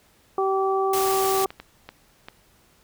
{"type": "harmonic tone", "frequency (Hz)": 385.9, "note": "G4", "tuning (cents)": -27, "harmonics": [1, 2, 3], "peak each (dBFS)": [-22, -25, -27], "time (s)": [0.38, 1.46], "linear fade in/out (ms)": 2}
{"type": "noise", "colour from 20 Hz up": "white", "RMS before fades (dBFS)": -29, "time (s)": [0.93, 1.45], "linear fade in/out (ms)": 5}
{"type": "clicks", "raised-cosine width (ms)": 0.3, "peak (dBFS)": -21, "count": 6, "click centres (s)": [1.11, 1.248, 1.505, 1.6, 1.89, 2.285]}
{"effects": ["pink hiss -59 dBFS RMS until 2.83 s"]}